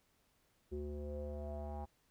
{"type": "tone with low-pass filter sweep", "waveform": "square", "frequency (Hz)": 73.6, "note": "D2", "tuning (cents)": 4, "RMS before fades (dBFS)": -43, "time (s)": [0.71, 1.86], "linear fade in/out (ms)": 20, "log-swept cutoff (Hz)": [370, 840], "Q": 6.4, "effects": ["pink hiss -75 dBFS RMS until 2.1 s"]}